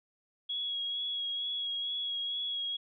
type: tone with vibrato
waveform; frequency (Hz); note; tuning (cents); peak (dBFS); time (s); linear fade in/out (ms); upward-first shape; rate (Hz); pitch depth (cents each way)
sine; 3328; G#7; +3; -32; 0.49-2.77; 10; sine; 2.2; 20
effects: none